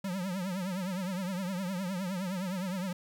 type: tone with vibrato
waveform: square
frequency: 186.1 Hz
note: F#3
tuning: 10 cents sharp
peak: -33 dBFS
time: 0.04-2.93 s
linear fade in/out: 5 ms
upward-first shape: triangle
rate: 9.7 Hz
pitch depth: 140 cents each way
effects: 12-bit